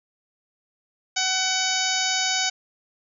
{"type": "harmonic tone with a mistuned harmonic", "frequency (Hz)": 752, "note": "F#5", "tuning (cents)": 28, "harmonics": [1, 2, 3, 4, 5, 6, 7, 8, 9], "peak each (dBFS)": [-30, -30, -30, -30, -30, -30, -30, -30, -30], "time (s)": [1.16, 2.5], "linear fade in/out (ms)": 10, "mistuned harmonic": 6, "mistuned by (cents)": 32, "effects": []}